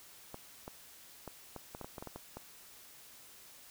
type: clicks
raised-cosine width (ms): 1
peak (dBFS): -29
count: 12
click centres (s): 0.344 / 0.679 / 1.277 / 1.563 / 1.749 / 1.813 / 1.845 / 1.982 / 2.025 / 2.073 / 2.16 / 2.37
effects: white hiss -56 dBFS RMS until 3.7 s